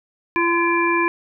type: harmonic tone with a mistuned harmonic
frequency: 341.3 Hz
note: F4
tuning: 40 cents flat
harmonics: 1 / 3 / 5 / 7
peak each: -20 / -20 / -25 / -22 dBFS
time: 0.36-1.08 s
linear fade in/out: 0 ms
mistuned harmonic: 7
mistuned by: -18 cents
effects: none